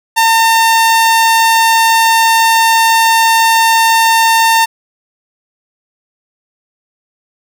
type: tone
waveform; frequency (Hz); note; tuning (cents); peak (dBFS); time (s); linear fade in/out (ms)
sawtooth; 906; A#5; -50; -3; 0.16-4.66; 20
effects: none